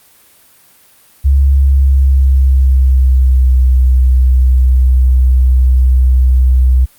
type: tone with pitch glide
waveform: sine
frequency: 68.6 to 63.64 Hz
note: C#2 to C2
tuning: -17 to -47 cents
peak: -5 dBFS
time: 1.24-6.86 s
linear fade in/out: 20 ms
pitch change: -130 cents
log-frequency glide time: 1.48-3.57 s
effects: white hiss -46 dBFS RMS until 6.98 s + Opus 32 kbps